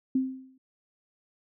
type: tone with exponential decay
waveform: sine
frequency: 261.6 Hz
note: C4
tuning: in tune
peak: -20 dBFS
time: 0.15-0.58 s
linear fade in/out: 5 ms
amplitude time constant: 93 ms
effects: none